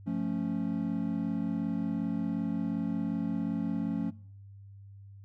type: chord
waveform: triangle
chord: F augmented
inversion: none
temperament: equal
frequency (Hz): 174.61 / 220 / 277.2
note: F3 / A3 / C#4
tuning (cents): 0 / 0 / 0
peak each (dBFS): -32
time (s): 0.06-4.11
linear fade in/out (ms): 20
effects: noise-tail reverb RT60 0.6 s tail -22 dB re dry + added 99 Hz sine -47 dBFS peak until 5.24 s